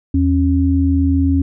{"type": "tone pair together", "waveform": "sine", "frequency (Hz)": [81.9, 273.3], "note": ["E2", "C#4"], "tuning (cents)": [-11, -24], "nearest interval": "octave + major sixth", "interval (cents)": 2087, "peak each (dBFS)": -14, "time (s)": [0.14, 1.42], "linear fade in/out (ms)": 5, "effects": []}